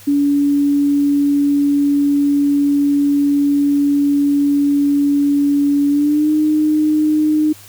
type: tone with pitch glide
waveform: sine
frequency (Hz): 285.5 to 306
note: D4 to D#4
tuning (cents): -49 to -29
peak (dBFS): -11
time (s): 0.07-7.53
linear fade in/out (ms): 10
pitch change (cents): +120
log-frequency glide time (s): 5.89-6.31
effects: added 101 Hz sine -45 dBFS peak until 7.68 s + white hiss -41 dBFS RMS until 7.68 s